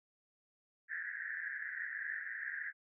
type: band-pass noise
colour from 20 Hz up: pink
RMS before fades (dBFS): -42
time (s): 0.88-2.73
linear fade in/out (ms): 50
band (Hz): 1600 to 1900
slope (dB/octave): 96
effects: none